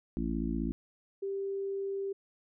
harmonic tone, 55.7 Hz, A1, 22 cents sharp, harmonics 1 / 3 / 4 / 5 / 6, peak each -36 / -38 / -35 / -36 / -39 dBFS, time 0.17-0.72 s, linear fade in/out 0 ms
sine tone, 393 Hz, G4, 4 cents sharp, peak -32 dBFS, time 1.22-2.13 s, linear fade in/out 10 ms
effects none

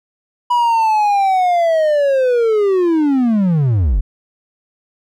triangle linear sweep, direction down, 980 to 37.66 Hz, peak -9 dBFS, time 0.5-4.01 s, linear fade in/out 10 ms, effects none

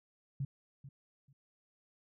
sine tone with echo, 137.4 Hz, C#3, 15 cents flat, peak -33 dBFS, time 0.4-0.45 s, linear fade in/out 5 ms, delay 440 ms, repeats 2, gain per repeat -14 dB, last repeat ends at 1.33 s, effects none

